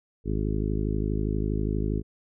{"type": "harmonic tone", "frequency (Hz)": 52.4, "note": "G#1", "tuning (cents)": 16, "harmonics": [1, 2, 3, 4, 5, 6, 7, 8], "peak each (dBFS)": [-28, -31, -33, -34, -35, -36, -36, -37], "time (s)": [0.24, 2.03], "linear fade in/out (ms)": 50, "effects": []}